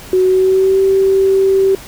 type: tone with pitch glide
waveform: sine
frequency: 371.1 to 386.4 Hz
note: F#4 to G4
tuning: +5 to -25 cents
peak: -8 dBFS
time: 0.13-1.75 s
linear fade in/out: 2 ms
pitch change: +70 cents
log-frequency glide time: 0.23-0.81 s
effects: pink hiss -34 dBFS RMS until 1.87 s